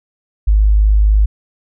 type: tone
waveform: sine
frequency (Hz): 51.91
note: G#1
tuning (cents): 0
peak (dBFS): -7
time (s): 0.47-1.26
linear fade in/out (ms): 10
effects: none